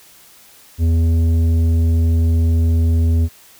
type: tone with tanh clipping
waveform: sine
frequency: 82.41 Hz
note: E2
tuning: in tune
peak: -13 dBFS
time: 0.78-3.29 s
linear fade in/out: 50 ms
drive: 9 dB
effects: white hiss -46 dBFS RMS until 3.59 s